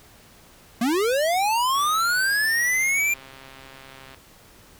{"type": "linear sweep", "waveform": "square", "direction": "up", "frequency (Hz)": [219.2, 2393], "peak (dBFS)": -20, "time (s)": [0.81, 3.14], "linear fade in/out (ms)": 5}
{"type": "click train", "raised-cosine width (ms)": 0.3, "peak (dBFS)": -28, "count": 322, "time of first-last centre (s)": [1.75, 4.146], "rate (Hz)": 134}
{"effects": ["pink hiss -51 dBFS RMS until 4.79 s"]}